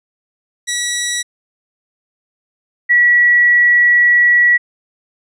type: tone pair in turn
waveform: 10% pulse / sine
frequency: 1935 / 1935 Hz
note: B6 / B6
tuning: -36 / -36 cents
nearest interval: unison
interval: 0 cents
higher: neither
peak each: -7 / -7 dBFS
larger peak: neither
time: 0.67-1.23 / 2.89-4.58 s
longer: second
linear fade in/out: 20 ms
effects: resampled to 22050 Hz